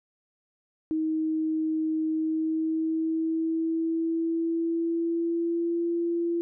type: tone with pitch glide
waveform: sine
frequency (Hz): 315.6 to 340.2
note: D#4 to F4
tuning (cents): +25 to -45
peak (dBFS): -24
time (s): 0.91-6.41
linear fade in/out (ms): 0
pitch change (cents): +130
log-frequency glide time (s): 2.08-5.86
effects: none